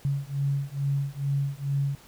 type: beating tone pair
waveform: sine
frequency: 138.59 / 140.89 Hz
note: C#3 / C#3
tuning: 0 / +28 cents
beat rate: 2.3 Hz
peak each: -28 / -28 dBFS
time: 0.05-1.95 s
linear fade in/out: 0 ms
effects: pink hiss -53 dBFS RMS until 2.07 s